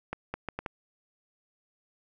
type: accelerating click train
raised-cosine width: 0.5 ms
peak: -18 dBFS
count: 5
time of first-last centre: 0.13-0.662 s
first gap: 210 ms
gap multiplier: 0.7
effects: none